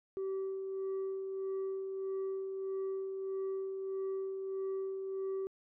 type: tone with tremolo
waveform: sine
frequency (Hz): 385.1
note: G4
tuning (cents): -31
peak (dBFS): -31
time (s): 0.17-5.47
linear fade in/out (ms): 0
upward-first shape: sine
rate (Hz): 1.6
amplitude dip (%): 45
effects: tanh soft clip ceiling -33 dBFS